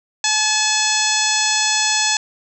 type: harmonic tone with a mistuned harmonic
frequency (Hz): 859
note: A5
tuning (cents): -42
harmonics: 1 / 2 / 3 / 4 / 5 / 6 / 7 / 8 / 9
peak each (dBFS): -24 / -24 / -24 / -24 / -24 / -24 / -24 / -24 / -24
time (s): 0.24-2.17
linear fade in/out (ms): 2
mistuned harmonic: 8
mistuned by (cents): -40
effects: none